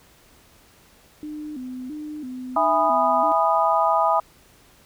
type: tone with vibrato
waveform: sine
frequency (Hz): 277.2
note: C#4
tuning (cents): 0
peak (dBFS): -30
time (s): 1.23-3.32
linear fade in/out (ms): 0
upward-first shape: square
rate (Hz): 1.5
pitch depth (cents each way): 150
type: chord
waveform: sine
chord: E major seventh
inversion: none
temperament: just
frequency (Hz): 659.3 / 824.1 / 988.9 / 1236.1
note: E5 / G#5 / B5 / D#6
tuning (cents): 0 / -14 / +2 / -12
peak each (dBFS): -22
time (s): 2.56-4.2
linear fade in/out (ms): 5
effects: pink hiss -54 dBFS RMS until 4.85 s